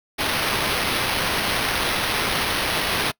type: noise with sample-and-hold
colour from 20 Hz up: blue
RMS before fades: -23 dBFS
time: 0.18-3.12 s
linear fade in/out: 20 ms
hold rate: 7350 Hz
effects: noise-tail reverb RT60 0.1 s tail -24 dB re dry